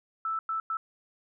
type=tone bursts at uneven times; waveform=sine; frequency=1318.5 Hz; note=E6; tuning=in tune; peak=-28 dBFS; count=3; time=0.25-0.39 / 0.49-0.6 / 0.7-0.77 s; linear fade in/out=2 ms; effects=none